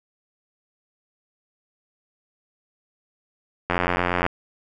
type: click train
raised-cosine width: 0.5 ms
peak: -6 dBFS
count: 51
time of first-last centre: 3.7-4.264 s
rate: 88.6 Hz
effects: none